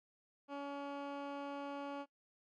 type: tone with low-pass filter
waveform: 15% pulse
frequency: 282.5 Hz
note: C#4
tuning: 33 cents sharp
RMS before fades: -44 dBFS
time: 0.48-2.06 s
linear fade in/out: 50 ms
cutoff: 2500 Hz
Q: 0.6
effects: noise-tail reverb RT60 0.1 s tail -20 dB re dry